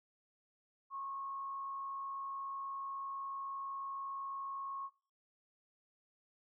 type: tone with frequency modulation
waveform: sine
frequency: 1093 Hz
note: C#6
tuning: 25 cents flat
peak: -40 dBFS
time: 0.9-4.9 s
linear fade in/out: 50 ms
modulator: 59.9 Hz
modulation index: 0.4
effects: noise-tail reverb RT60 0.5 s tail -25 dB re dry